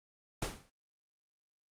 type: noise with exponential decay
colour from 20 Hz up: pink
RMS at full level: -31 dBFS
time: 0.42-0.7 s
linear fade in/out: 5 ms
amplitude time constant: 60 ms
effects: low-pass 10000 Hz 12 dB/octave + Opus 24 kbps